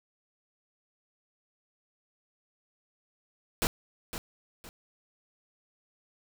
pink noise with echo, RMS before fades -27 dBFS, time 3.62-3.67 s, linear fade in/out 0 ms, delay 510 ms, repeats 2, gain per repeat -10 dB, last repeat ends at 4.69 s, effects none

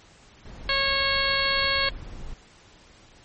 brown noise, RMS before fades -38 dBFS, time 0.45-2.34 s, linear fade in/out 5 ms
harmonic tone, 548 Hz, C#5, 20 cents flat, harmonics 1 / 2 / 3 / 4 / 5 / 6 / 7 / 8, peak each -31 / -30 / -28 / -28 / -32 / -30 / -33 / -27 dBFS, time 0.69-1.89 s, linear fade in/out 2 ms
effects pink hiss -53 dBFS RMS until 3.24 s + MP3 32 kbps

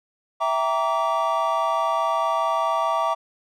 triangle chord, E half-diminished seventh, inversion none, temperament equal with one note detuned, 659.3 / 784 / 932.3 / 1152.5 Hz, E5 / G5 / Bb5 / D6, 0 / 0 / 0 / -33 cents, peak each -23 / -27 / -24 / -22 dBFS, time 0.4-3.15 s, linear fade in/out 20 ms, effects none

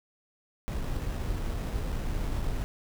brown noise with sample-and-hold, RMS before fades -31 dBFS, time 0.68-2.64 s, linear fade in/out 0 ms, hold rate 4410 Hz, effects none

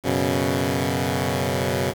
10% pulse chord, F# suspended fourth, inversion none, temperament equal, 92.5 / 123.47 / 138.59 Hz, F#2 / B2 / C#3, 0 / 0 / 0 cents, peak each -17 dBFS, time 0.03-1.94 s, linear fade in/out 50 ms, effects 7-bit

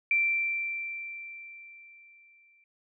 sine tone with exponential decay, 2349 Hz, D7, in tune, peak -21 dBFS, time 0.11-2.64 s, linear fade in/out 2 ms, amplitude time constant 550 ms, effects none

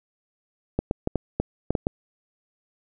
clicks, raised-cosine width 2 ms, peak -9 dBFS, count 8, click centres 0.79 / 0.911 / 1.074 / 1.157 / 1.4 / 1.706 / 1.752 / 1.869 s, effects none

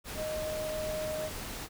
sine tone in noise, 620 Hz, D#5, 6 cents flat, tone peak -33 dBFS, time 0.15-1.31 s, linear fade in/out 50 ms, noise pink, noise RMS -40 dBFS, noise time 0.04-1.69 s, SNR +4 dB, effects none

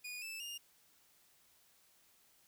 sawtooth tone with pitch steps, 2459 / 2635 / 2825 Hz, D#7 / E7 / F7, -21 / -1 / +19 cents, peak -40 dBFS, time 0.04-0.58 s, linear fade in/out 10 ms, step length 180 ms, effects white hiss -69 dBFS RMS until 2.47 s

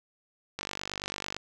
click train, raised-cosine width 0.2 ms, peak -16 dBFS, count 39, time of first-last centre 0.59-1.366 s, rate 49 Hz, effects none

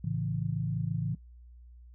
sine chord, A major, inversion none, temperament equal, 110 / 138.59 / 164.81 Hz, A2 / C#3 / E3, 0 / 0 / 0 cents, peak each -34 / -33 / -33 dBFS, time 0.04-1.15 s, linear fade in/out 5 ms, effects noise-tail reverb RT60 0.1 s tail -20 dB re dry + added 60 Hz sine -49 dBFS peak until 1.94 s

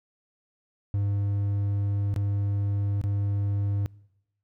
triangle tone with dropouts, 100.8 Hz, G2, 49 cents sharp, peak -21 dBFS, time 0.94-3.86 s, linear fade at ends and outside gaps 0 ms, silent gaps 2.141-2.162 / 3.014-3.039 s, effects noise-tail reverb RT60 0.9 s tail -25 dB re dry

